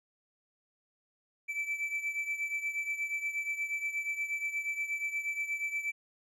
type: beating tone pair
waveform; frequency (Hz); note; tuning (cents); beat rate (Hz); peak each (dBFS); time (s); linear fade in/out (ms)
triangle; 2317 / 2325.4; D7 / D7; -24 / -18; 8.4; -32 / -37; 1.48-5.92; 20
effects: none